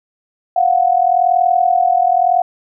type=tone pair together; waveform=sine; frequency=699.1 / 740 Hz; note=F5 / F#5; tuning=+2 / 0 cents; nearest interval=minor second; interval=98 cents; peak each=-13 dBFS; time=0.56-2.42 s; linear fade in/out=5 ms; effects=none